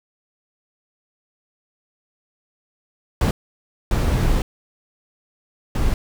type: noise bursts at uneven times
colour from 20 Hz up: brown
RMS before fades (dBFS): -18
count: 3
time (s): 3.21-3.31 / 3.91-4.42 / 5.75-5.94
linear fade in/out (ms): 2
effects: none